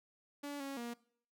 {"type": "tone with pitch steps", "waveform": "sawtooth", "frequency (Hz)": [286.9, 275.3, 237.2], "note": ["D4", "C#4", "A#3"], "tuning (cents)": [-40, -12, 30], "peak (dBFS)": -37, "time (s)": [0.43, 0.94], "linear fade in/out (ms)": 10, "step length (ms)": 170, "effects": ["noise-tail reverb RT60 0.6 s tail -22 dB re dry"]}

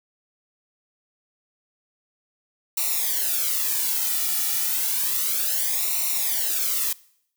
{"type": "noise with flanger", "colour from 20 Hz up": "blue", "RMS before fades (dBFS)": -24, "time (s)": [2.77, 6.93], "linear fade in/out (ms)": 5, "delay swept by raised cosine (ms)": [0.61, 1.91], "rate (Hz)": 0.31, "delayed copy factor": -0.9, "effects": ["noise-tail reverb RT60 0.7 s tail -22 dB re dry"]}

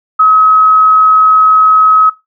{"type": "tone", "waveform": "sine", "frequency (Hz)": 1277, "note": "D#6", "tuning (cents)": 45, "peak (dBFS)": -3, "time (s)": [0.19, 2.1], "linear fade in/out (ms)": 10, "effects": ["noise-tail reverb RT60 0.2 s tail -18 dB re dry"]}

